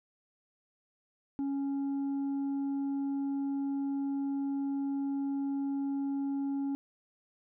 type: tone with tanh clipping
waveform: triangle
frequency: 277.2 Hz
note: C#4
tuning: in tune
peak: -31 dBFS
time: 1.39-6.75 s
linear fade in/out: 0 ms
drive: 8 dB
effects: none

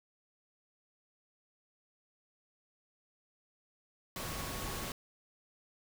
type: tone in noise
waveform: sine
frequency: 1108.7 Hz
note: C#6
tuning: in tune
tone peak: -49 dBFS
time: 4.16-4.92 s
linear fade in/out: 2 ms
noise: pink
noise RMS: -40 dBFS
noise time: 4.16-4.92 s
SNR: -12 dB
effects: none

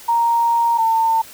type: tone pair in turn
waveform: sine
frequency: 932.3 / 901.1 Hz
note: A#5 / A5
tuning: 0 / +41 cents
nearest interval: minor second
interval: 59 cents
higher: first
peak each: -13 dBFS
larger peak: neither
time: 0.08-0.78 / 0.78-1.22 s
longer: first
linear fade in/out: 10 ms
effects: white hiss -40 dBFS RMS until 1.33 s

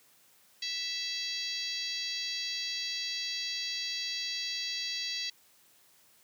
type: harmonic tone with a mistuned harmonic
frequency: 659 Hz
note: E5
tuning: 1 cent flat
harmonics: 3 / 4 / 5 / 6 / 7 / 8 / 9 / 10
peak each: -43 / -43 / -42 / -39 / -36 / -48 / -48 / -48 dBFS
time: 0.62-5.3 s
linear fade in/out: 5 ms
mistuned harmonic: 9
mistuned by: -49 cents
effects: white hiss -63 dBFS RMS until 6.23 s + high-pass 80 Hz 12 dB/octave

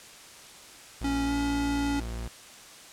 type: tone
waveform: 40% pulse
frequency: 57.7 Hz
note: A#1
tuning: 17 cents flat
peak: -32 dBFS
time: 1.01-2.28 s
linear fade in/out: 5 ms
type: tone with pitch glide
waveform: square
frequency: 277.8 to 283 Hz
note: C#4 to C#4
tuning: +4 to +36 cents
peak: -27 dBFS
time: 1.04-2 s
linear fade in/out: 5 ms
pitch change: +32 cents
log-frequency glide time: 1.25-1.33 s
effects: white hiss -48 dBFS RMS until 2.92 s + low-pass 9000 Hz 12 dB/octave

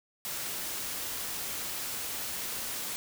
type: noise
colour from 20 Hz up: white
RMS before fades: -36 dBFS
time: 0.25-2.96 s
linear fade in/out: 0 ms
effects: none

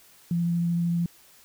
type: tone with vibrato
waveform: sine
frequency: 171.1 Hz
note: F3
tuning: 35 cents flat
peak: -22 dBFS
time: 0.31-1.06 s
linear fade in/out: 2 ms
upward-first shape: sine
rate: 13 Hz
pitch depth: 10 cents each way
effects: white hiss -55 dBFS RMS until 1.44 s

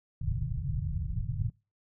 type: low-pass noise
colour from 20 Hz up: white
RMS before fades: -32 dBFS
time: 0.21-1.5 s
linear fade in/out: 5 ms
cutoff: 160 Hz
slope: 96 dB/octave
effects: noise-tail reverb RT60 0.3 s tail -24 dB re dry

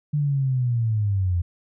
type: linear sweep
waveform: sine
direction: down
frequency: 150 to 84.7 Hz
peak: -19 dBFS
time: 0.13-1.42 s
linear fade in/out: 10 ms
effects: none

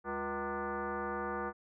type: tone with frequency modulation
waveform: sine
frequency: 354.1 Hz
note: F4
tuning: 24 cents sharp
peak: -34 dBFS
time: 0.04-1.53 s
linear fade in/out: 50 ms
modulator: 279 Hz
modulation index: 4.2
effects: none

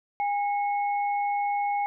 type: tone pair together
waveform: sine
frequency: 814 / 2186 Hz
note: G#5 / C#7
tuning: -35 / -25 cents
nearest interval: octave + perfect fourth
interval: 1710 cents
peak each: -24 / -36 dBFS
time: 0.2-1.86 s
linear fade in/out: 0 ms
effects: none

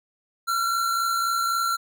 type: tone pair together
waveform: square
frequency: 1359.2 / 1423 Hz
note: F6 / F6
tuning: -47 / +32 cents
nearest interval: minor second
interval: 79 cents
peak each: -23 / -33 dBFS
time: 0.47-1.77 s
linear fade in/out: 20 ms
effects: none

